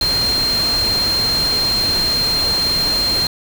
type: tone in noise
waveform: sine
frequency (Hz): 4186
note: C8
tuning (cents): 0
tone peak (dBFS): -15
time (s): 0.01-3.27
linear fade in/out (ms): 2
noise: pink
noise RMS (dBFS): -24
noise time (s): 0.01-3.27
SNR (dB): +6
effects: none